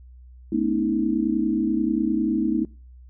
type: tone cluster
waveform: sine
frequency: 216.3 / 247.2 / 289.6 / 319.1 Hz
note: A3 / B3 / D4 / D#4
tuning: -29 / +2 / -24 / +44 cents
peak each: -25 / -26 / -28 / -23 dBFS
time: 0.52-2.65 s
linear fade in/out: 5 ms
effects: noise-tail reverb RT60 0.4 s tail -25 dB re dry + added 62 Hz sine -43 dBFS peak until 3.09 s